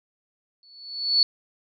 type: tone with exponential growth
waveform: sine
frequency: 4435 Hz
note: C#8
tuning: in tune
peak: -13 dBFS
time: 0.63-1.23 s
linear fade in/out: 1 ms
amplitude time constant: 130 ms
effects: none